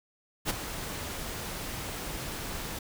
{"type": "noise with ADSR envelope", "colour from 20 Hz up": "pink", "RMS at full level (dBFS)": -26, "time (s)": [0.45, 2.79], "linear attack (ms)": 50, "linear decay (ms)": 13, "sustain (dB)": -11, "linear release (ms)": 5, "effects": []}